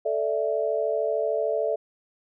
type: chord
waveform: sine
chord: A suspended fourth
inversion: none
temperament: just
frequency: 440 / 586.7 / 660 Hz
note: A4 / D5 / E5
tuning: 0 / -2 / +2 cents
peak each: -27 dBFS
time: 0.05-1.76 s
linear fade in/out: 10 ms
effects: none